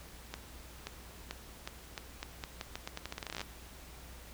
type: accelerating click train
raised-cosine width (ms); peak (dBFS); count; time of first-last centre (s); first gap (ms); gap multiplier
0.2; -21; 24; 0.34-3.415; 530; 0.83
effects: added 60 Hz sine -53 dBFS peak until 4.33 s + pink hiss -53 dBFS RMS until 4.33 s